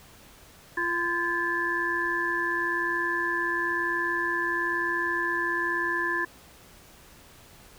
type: tone cluster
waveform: sine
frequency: 344.7 / 1023 / 1610 / 1731 Hz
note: F4 / C6 / G6 / A6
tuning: -23 / -39 / +46 / -29 cents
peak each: -33 / -31 / -34 / -27 dBFS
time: 0.77-6.25 s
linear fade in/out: 5 ms
effects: pink hiss -52 dBFS RMS until 7.78 s